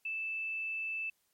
sine tone, 2637 Hz, E7, in tune, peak -34 dBFS, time 0.05-1.1 s, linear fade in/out 5 ms, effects white hiss -75 dBFS RMS until 1.33 s + MP3 64 kbps

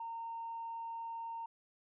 sine tone, 918 Hz, A#5, 27 cents flat, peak -39 dBFS, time 0-1.46 s, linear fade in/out 5 ms, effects tanh soft clip ceiling -35 dBFS

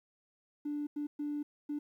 triangle tone bursts at uneven times, 293.7 Hz, D4, in tune, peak -30 dBFS, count 4, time 0.65-0.87 / 0.96-1.07 / 1.19-1.43 / 1.69-1.79 s, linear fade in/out 10 ms, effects tanh soft clip ceiling -31 dBFS + 12-bit

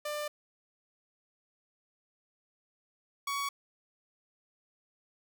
sawtooth tone pair in turn, 595 / 1123.2 Hz, D5 / C#6, +22 / +22 cents, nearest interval major seventh, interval 1100 cents, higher second, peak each -30 / -28 dBFS, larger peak second, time 0.05-0.28 / 3.27-3.49 s, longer first, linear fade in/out 5 ms, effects none

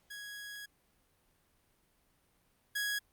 sawtooth tone pair in turn, 1661.2 / 1661.2 Hz, G#6 / G#6, 0 / 0 cents, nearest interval unison, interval 0 cents, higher neither, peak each -40 / -29 dBFS, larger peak second, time 0.1-0.66 / 2.75-2.99 s, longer first, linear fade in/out 10 ms, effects pink hiss -72 dBFS RMS until 3.12 s + Opus 48 kbps

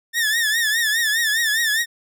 sawtooth tone with vibrato, 1786 Hz, A6, 25 cents sharp, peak -14 dBFS, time 0.13-1.86 s, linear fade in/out 50 ms, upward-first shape triangle, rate 4.9 Hz, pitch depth 120 cents each way, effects none

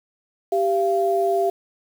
sine tone pair together, 392 / 685.9 Hz, G4 / F5, 0 / -31 cents, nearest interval minor seventh, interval 969 cents, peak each -20 dBFS, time 0.52-1.5 s, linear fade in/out 5 ms, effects 7-bit

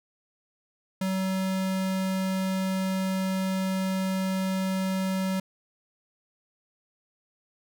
square tone, 189.5 Hz, F#3, 42 cents sharp, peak -26 dBFS, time 1.01-5.4 s, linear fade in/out 5 ms, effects none

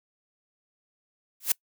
blue noise with exponential growth, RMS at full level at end -17 dBFS, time 1.4-1.52 s, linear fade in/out 5 ms, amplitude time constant 24 ms, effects noise-tail reverb RT60 0.1 s tail -25 dB re dry

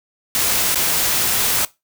white noise with dropouts, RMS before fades -18 dBFS, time 0.35-1.65 s, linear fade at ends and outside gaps 1 ms, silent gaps 0.746-0.756 s, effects noise-tail reverb RT60 0.2 s tail -19 dB re dry

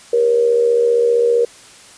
sine tone with amplitude modulation, 473.5 Hz, A#4, 27 cents sharp, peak -8 dBFS, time 0.13-1.45 s, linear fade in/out 5 ms, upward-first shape sine, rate 75.3 Hz, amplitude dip 60%, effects white hiss -42 dBFS RMS until 1.97 s + resampled to 22050 Hz

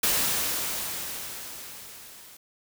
white noise with level ramp, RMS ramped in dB -23 to -49 dBFS, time 0.03-2.37 s, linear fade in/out 5 ms, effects none

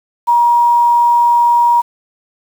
sine tone with quantisation, 951 Hz, A#5, 34 cents sharp, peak -7 dBFS, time 0.27-1.82 s, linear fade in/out 20 ms, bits 6, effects none

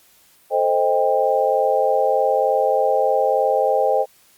sine chord, A half-diminished seventh, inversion none, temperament equal with one note detuned, 440 / 523.3 / 622.3 / 794.5 Hz, A4 / C5 / Eb5 / G5, 0 / 0 / 0 / +23 cents, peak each -23 / -19 / -21 / -20 dBFS, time 0.5-4.06 s, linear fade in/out 50 ms, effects white hiss -54 dBFS RMS until 4.37 s + Opus 48 kbps

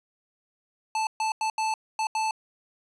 square tone bursts at uneven times, 877 Hz, A5, 6 cents flat, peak -25 dBFS, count 6, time 0.95-1.07 / 1.2-1.32 / 1.41-1.5 / 1.58-1.74 / 1.99-2.07 / 2.15-2.31 s, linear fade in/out 2 ms, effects resampled to 22050 Hz + 10-bit

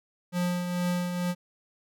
square tone with tremolo, 177.5 Hz, F3, 28 cents sharp, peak -25 dBFS, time 0.32-1.35 s, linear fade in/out 50 ms, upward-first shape triangle, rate 2.2 Hz, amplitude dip 50%, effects none

